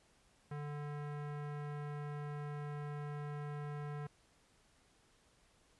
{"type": "tone with low-pass filter", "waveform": "square", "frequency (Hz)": 146.83, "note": "D3", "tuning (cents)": 0, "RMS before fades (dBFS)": -43, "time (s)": [0.51, 4.07], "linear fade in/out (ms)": 5, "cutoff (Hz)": 1600, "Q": 1.3, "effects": ["pink hiss -70 dBFS RMS until 5.79 s", "resampled to 24000 Hz"]}